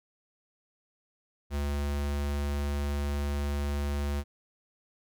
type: tone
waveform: square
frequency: 71.8 Hz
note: D2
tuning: 39 cents flat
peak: -29 dBFS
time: 1.5-4.24 s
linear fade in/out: 50 ms
effects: none